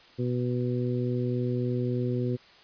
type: harmonic tone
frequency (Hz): 123.47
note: B2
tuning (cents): 0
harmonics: 1 / 2 / 3 / 4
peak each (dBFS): -28 / -31 / -32 / -37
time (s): 0.18-2.37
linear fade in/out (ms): 20
effects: white hiss -54 dBFS RMS until 2.63 s + resampled to 11025 Hz